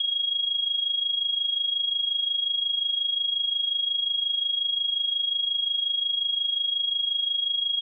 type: tone with amplitude modulation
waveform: sine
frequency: 3291 Hz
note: G#7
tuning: 16 cents flat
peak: -20 dBFS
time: 0-7.81 s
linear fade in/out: 5 ms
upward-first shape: sine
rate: 25.6 Hz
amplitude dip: 70%
effects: none